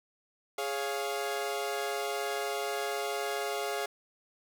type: chord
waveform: sawtooth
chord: Db major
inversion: second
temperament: equal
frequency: 415.3 / 554.4 / 698.5 Hz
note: Ab4 / Db5 / F5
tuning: 0 / 0 / 0 cents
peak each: -31 / -34 / -32 dBFS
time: 0.58-3.86 s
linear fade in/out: 5 ms
effects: none